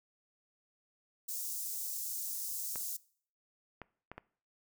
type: high-pass noise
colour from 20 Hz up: white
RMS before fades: -39 dBFS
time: 1.28-2.97 s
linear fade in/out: 10 ms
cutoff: 5800 Hz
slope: 24 dB/octave
type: clicks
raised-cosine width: 0.5 ms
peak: -29 dBFS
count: 4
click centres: 2.758 / 3.817 / 4.116 / 4.18 s
effects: noise-tail reverb RT60 0.5 s tail -21 dB re dry